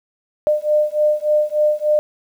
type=beating tone pair; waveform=sine; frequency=601 / 604.4 Hz; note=D5 / D5; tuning=+40 / +50 cents; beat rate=3.4 Hz; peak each=-17 dBFS; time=0.47-1.99 s; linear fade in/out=0 ms; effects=8-bit